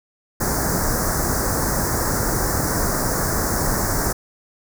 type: band-stop noise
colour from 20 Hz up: pink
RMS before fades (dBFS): -21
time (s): 0.4-4.13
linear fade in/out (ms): 10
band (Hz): 1800 to 5100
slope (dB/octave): 48
effects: none